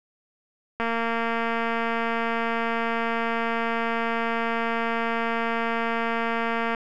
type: click train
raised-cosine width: 0.5 ms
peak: -12 dBFS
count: 1369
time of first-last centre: 0.8-6.748 s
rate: 230 Hz
effects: none